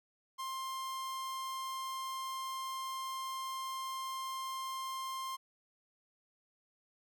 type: tone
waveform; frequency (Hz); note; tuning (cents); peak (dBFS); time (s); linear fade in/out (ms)
45% pulse; 1055; C6; +14; -38; 0.38-5.37; 20
effects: none